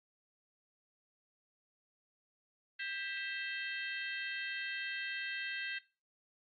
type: harmonic tone with a mistuned harmonic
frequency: 530 Hz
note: C5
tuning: 22 cents sharp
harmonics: 3 / 4 / 5 / 6 / 7 / 8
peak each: -42 / -43 / -44 / -47 / -51 / -52 dBFS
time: 2.79-5.79 s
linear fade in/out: 10 ms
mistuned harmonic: 4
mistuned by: -130 cents
effects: noise-tail reverb RT60 0.3 s tail -17 dB re dry + Opus 32 kbps